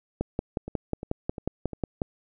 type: two click trains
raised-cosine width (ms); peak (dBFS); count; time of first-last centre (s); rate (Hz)
2; -13 / -22; 11 / 4; 0.21-2.018 / 0.68-1.733; 5.53 / 2.85
effects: none